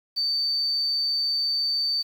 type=tone; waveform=sine; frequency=4573 Hz; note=D8; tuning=47 cents flat; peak=-22 dBFS; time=0.16-2.03 s; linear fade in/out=20 ms; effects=8-bit